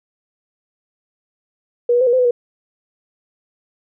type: tone with pitch steps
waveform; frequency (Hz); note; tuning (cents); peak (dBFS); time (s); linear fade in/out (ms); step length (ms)
sine; 480.9 / 485.6 / 516 / 478.1 / 514 / 498.4 / 481.8; B4 / B4 / C5 / A#4 / C5 / B4 / B4; -46 / -29 / -24 / +44 / -31 / +16 / -43; -11; 1.89-2.31; 5; 60
effects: none